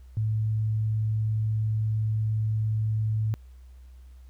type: tone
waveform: sine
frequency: 108.9 Hz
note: A2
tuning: 17 cents flat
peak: -23 dBFS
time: 0.17-3.34 s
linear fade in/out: 0 ms
effects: added 63 Hz sine -45 dBFS peak until 4.29 s + pink hiss -67 dBFS RMS until 4.29 s